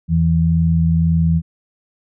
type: tone pair together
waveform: sine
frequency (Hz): 82.91 / 164.81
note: E2 / E3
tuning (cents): +11 / 0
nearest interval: octave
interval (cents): 1189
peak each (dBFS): -17 / -13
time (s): 0.08-1.42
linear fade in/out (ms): 50
effects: none